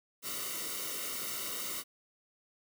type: noise with comb filter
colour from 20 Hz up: white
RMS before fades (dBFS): -38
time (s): 0.22-1.84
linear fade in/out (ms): 50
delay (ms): 1.2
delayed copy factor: -0.8
effects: none